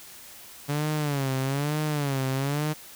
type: tone with vibrato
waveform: sawtooth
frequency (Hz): 142.2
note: C#3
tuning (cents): +45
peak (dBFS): -21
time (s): 0.68-2.74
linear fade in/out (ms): 20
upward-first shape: sine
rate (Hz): 1.1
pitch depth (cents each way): 130
effects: white hiss -46 dBFS RMS until 2.95 s